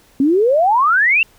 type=exponential sweep; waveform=sine; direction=up; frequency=260.4 to 2794 Hz; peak=-10 dBFS; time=0.2-1.23 s; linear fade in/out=2 ms; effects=pink hiss -51 dBFS RMS until 1.38 s